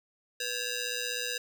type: ring-modulated tone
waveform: 10% pulse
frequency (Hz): 1100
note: C#6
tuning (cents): -14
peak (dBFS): -20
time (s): 0.4-1.38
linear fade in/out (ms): 5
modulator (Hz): 608
effects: none